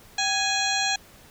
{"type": "harmonic tone with a mistuned harmonic", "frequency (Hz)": 830.6, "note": "G#5", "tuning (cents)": 0, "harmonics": [1, 2, 3, 4, 5, 7, 8, 9], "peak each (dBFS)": [-28, -29, -30, -31, -28, -34, -34, -36], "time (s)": [0.18, 0.96], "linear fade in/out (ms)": 5, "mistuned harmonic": 1, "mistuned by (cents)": -110, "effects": ["pink hiss -51 dBFS RMS until 1.3 s"]}